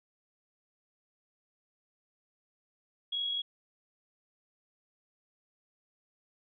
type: tone with amplitude modulation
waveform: sine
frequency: 3321 Hz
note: G#7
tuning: 1 cent flat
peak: -29 dBFS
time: 3.12-3.42 s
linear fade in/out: 10 ms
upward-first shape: sine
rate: 44.6 Hz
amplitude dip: 35%
effects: none